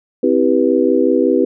sine chord, C major seventh, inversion none, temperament just, 261.6 / 327 / 392.4 / 490.5 Hz, C4 / E4 / G4 / B4, 0 / -14 / +2 / -12 cents, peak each -16 dBFS, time 0.23-1.45 s, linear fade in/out 5 ms, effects none

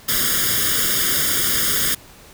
white noise with comb filter, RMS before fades -19 dBFS, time 0.08-1.95 s, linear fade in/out 10 ms, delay 0.59 ms, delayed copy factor +1, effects pink hiss -45 dBFS RMS until 2.33 s

